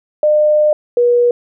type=tone pair in turn; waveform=sine; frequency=604 / 482.6 Hz; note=D5 / B4; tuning=+48 / -40 cents; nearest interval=major third; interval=388 cents; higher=first; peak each=-8 dBFS; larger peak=neither; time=0.23-0.73 / 0.97-1.31 s; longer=first; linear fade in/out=2 ms; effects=none